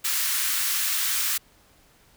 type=high-pass noise; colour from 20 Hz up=white; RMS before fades=-25 dBFS; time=0.04-1.38 s; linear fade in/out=10 ms; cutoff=1200 Hz; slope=24 dB/octave; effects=pink hiss -58 dBFS RMS until 2.16 s